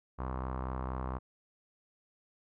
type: tone with low-pass filter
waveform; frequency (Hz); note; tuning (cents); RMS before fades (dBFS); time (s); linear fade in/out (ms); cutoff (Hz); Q
sawtooth; 64.3; C2; -30; -37; 0.18-1.19; 20; 1100; 3.5
effects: none